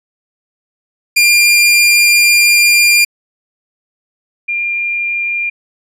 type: tone pair in turn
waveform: sawtooth / sine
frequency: 2398 / 2398 Hz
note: D7 / D7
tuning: +36 / +36 cents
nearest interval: unison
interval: 0 cents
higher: neither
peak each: -3 / -14 dBFS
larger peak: first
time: 1.16-3.05 / 4.48-5.5 s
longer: first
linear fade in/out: 10 ms
effects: resampled to 32000 Hz